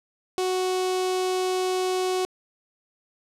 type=tone with notch filter; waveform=sawtooth; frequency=370 Hz; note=F#4; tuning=in tune; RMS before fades=-25 dBFS; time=0.38-2.25 s; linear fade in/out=0 ms; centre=1700 Hz; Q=1.4; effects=low-pass 10000 Hz 12 dB/octave